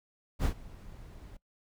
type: noise with ADSR envelope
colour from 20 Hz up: brown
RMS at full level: -25 dBFS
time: 0.39-1.37 s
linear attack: 54 ms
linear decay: 92 ms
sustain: -23 dB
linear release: 5 ms
effects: noise-tail reverb RT60 0.1 s tail -22 dB re dry